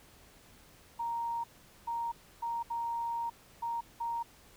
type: tone bursts at uneven times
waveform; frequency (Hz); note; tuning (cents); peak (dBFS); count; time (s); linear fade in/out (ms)
sine; 932.3; A#5; 0; -32; 6; 0.99-1.44 / 1.87-2.12 / 2.42-2.63 / 2.7-3.3 / 3.62-3.81 / 4-4.23; 10
effects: pink hiss -59 dBFS RMS until 4.56 s